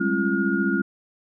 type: tone cluster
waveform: sine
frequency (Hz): 193.4 / 208.2 / 268.6 / 340 / 1430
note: G3 / G#3 / C4 / F4 / F6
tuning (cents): -23 / +5 / +46 / -46 / +41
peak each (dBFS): -26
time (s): 0-0.82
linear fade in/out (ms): 10
effects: none